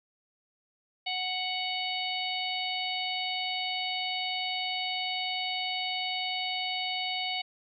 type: harmonic tone with a mistuned harmonic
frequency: 740 Hz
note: F#5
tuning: in tune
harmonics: 1 / 3 / 4 / 5 / 6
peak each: -36 / -36 / -35 / -37 / -39 dBFS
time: 1.06-7.42 s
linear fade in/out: 10 ms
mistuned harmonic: 5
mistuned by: +23 cents
effects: none